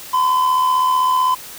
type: tone with amplitude modulation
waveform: triangle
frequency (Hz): 1018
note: C6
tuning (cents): -48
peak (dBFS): -9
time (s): 0.13-1.35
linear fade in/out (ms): 10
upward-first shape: sine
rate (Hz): 75.7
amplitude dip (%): 45
effects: white hiss -35 dBFS RMS until 1.58 s